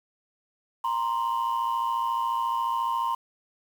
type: tone pair together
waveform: sine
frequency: 932.3 / 1046.5 Hz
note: A#5 / C6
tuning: 0 / 0 cents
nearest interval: major second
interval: 200 cents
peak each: -25 dBFS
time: 0.84-3.15 s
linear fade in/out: 5 ms
effects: tanh soft clip ceiling -21 dBFS + 8-bit